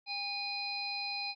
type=harmonic tone with a mistuned harmonic; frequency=821 Hz; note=G#5; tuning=20 cents flat; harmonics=1 / 3 / 5 / 6; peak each=-42 / -39 / -38 / -45 dBFS; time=0.06-1.35 s; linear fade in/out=50 ms; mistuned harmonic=1; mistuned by=-26 cents; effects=none